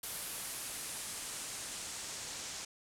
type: noise with low-pass filter sweep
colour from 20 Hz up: white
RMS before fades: -43 dBFS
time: 0.03-2.65 s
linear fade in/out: 5 ms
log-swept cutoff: 12000 to 6900 Hz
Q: 1.5
effects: none